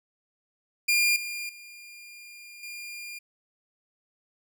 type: tone with level steps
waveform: sawtooth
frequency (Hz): 2407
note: D7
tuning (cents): +42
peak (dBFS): -17 / -29 / -41 / -34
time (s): 0.88-3.19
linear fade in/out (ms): 10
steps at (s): 1.16 / 1.49 / 2.63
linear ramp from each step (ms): 2
effects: none